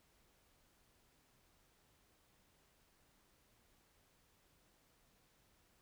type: silence
effects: pink hiss -73 dBFS RMS until 5.81 s